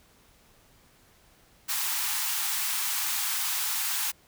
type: high-pass noise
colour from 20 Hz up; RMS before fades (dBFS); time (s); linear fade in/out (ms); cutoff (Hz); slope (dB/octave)
white; -29; 1.68-4.12; 20; 780; 96
effects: pink hiss -60 dBFS RMS until 4.27 s